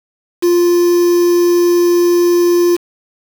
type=tone with quantisation; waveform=triangle; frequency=349.2 Hz; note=F4; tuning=in tune; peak=-6 dBFS; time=0.42-2.77 s; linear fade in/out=20 ms; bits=4; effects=none